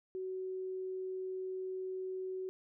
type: tone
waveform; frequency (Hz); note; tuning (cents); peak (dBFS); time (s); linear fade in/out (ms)
sine; 374.5; F#4; +21; -37; 0.15-2.49; 0
effects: none